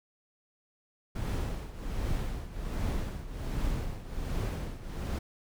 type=noise with tremolo; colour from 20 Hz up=brown; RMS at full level=-30 dBFS; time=1.15-5.19 s; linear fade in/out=10 ms; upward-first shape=triangle; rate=1.3 Hz; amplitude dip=80%; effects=none